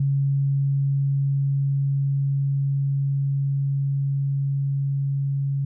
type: tone with level ramp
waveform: sine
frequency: 138.59 Hz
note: C#3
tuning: in tune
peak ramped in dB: -18 to -21 dBFS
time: 0-5.65 s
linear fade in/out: 5 ms
effects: none